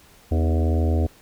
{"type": "harmonic tone with a mistuned harmonic", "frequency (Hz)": 81, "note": "E2", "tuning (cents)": -30, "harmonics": [1, 3, 4, 5, 6, 7, 8, 9], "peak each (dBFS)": [-18, -28, -30, -32, -34, -35, -36, -37], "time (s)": [0.31, 1.07], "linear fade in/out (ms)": 10, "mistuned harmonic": 4, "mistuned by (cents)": -64, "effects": ["pink hiss -52 dBFS RMS until 1.21 s"]}